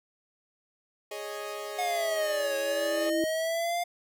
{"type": "chord", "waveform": "sawtooth", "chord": "Ab suspended fourth", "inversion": "none", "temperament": "equal", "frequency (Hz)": [415.3, 554.4, 622.3], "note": ["Ab4", "Db5", "Eb5"], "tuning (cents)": [0, 0, 0], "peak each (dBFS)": [-35, -38, -35], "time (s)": [1.11, 3.1], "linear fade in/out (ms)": 5}
{"type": "exponential two-way sweep", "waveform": "square", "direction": "down then up", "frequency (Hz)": [730, 549, 704], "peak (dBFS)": -28, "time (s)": [1.78, 3.84], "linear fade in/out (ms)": 10, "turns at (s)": 2.56}
{"type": "tone with exponential growth", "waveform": "sine", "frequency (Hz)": 329.6, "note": "E4", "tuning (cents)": 0, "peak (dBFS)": -25, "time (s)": [1.9, 3.24], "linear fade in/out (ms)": 1, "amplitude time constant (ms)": 290}
{"effects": []}